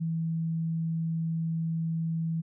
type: tone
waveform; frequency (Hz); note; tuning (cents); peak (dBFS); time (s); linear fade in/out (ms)
sine; 163.5; E3; -14; -27; 0-2.42; 20
effects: none